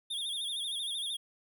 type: tone with vibrato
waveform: square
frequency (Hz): 3465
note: A7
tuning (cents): -27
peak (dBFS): -34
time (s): 0.1-1.17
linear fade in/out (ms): 10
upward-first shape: sine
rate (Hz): 13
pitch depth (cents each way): 110
effects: none